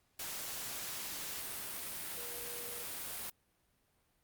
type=tone in noise; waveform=sine; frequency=478.3 Hz; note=A#4; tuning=44 cents sharp; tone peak=-50 dBFS; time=2.17-2.84 s; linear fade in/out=5 ms; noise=white; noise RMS=-42 dBFS; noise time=0.19-3.3 s; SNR=-11 dB; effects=pink hiss -75 dBFS RMS until 4.23 s + Opus 48 kbps